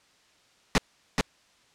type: noise with echo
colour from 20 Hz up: pink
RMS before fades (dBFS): -20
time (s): 0.75-0.78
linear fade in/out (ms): 0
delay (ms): 430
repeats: 1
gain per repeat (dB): -3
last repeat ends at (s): 1.21
effects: white hiss -62 dBFS RMS until 1.74 s + low-pass 6000 Hz 12 dB/octave